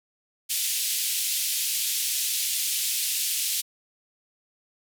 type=band-pass noise; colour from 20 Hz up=white; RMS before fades=-27 dBFS; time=0.49-3.62 s; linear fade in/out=20 ms; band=2600 to 14000 Hz; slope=24 dB/octave; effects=none